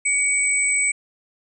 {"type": "tone pair together", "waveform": "sine", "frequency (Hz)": [2254, 8048], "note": ["C#7", "B8"], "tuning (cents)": [28, 32], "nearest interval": "octave + minor seventh", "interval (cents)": 2204, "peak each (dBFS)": -20, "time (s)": [0.05, 0.92], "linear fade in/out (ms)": 10, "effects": []}